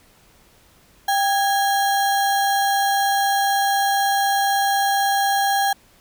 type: tone with sample-and-hold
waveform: sine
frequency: 792 Hz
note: G5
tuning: 18 cents sharp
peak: -16 dBFS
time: 1.08-5.73 s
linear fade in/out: 5 ms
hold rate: 2450 Hz
effects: pink hiss -54 dBFS RMS until 6 s